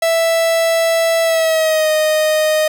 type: tone with pitch glide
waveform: 45% pulse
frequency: 660 to 619.4 Hz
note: E5 to D#5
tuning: +2 to -8 cents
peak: -12 dBFS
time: 0.02-2.68 s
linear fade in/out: 5 ms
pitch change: -110 cents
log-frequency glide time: 1.23-1.9 s
effects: none